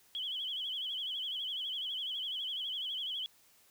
sine tone with vibrato, 3172 Hz, G7, 20 cents sharp, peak -35 dBFS, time 0.15-3.26 s, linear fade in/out 0 ms, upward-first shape sine, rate 12 Hz, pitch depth 110 cents each way, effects white hiss -65 dBFS RMS until 3.7 s

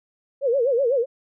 sine tone with vibrato, 510 Hz, C5, 44 cents flat, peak -17 dBFS, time 0.41-1.06 s, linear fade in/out 50 ms, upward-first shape sine, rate 8 Hz, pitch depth 190 cents each way, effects none

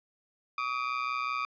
30% pulse ring-modulated tone, 1200 Hz, D6, 37 cents sharp, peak -24 dBFS, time 0.58-1.45 s, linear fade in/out 0 ms, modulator 62.6 Hz, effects resampled to 11025 Hz + 10-bit

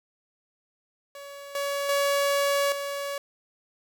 sawtooth tone with level steps, 564 Hz, C#5, 30 cents sharp, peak -36 / -23 / -18 / -26 dBFS, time 1.15-3.18 s, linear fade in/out 2 ms, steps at 1.55 / 1.89 / 2.72 s, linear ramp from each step 2 ms, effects 10-bit

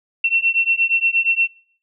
sine beating tone pair, 2706 / 2714.5 Hz, E7 / F7, +45 / -50 cents, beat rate 8.5 Hz, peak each -18 dBFS, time 0.24-1.48 s, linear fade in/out 5 ms, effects noise-tail reverb RT60 0.5 s tail -20 dB re dry

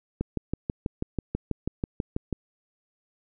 click train, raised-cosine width 3 ms, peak -14 dBFS, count 14, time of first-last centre 0.21-2.327 s, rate 6.14 Hz, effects none

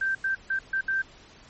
sine tone bursts at uneven times, 1566 Hz, G6, 2 cents flat, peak -23 dBFS, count 5, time 0.01-0.15 / 0.24-0.35 / 0.5-0.59 / 0.73-0.81 / 0.88-1.02 s, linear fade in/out 5 ms, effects pink hiss -52 dBFS RMS until 1.49 s + MP3 32 kbps

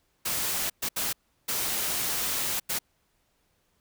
white noise bursts at uneven times, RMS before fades -29 dBFS, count 5, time 0.25-0.7 / 0.82-0.89 / 0.96-1.13 / 1.48-2.6 / 2.69-2.79 s, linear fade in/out 10 ms, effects pink hiss -71 dBFS RMS until 3.8 s

